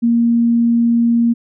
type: tone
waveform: sine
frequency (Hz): 234.1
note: A#3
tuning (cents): +8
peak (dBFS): -10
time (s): 0.02-1.34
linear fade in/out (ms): 20
effects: none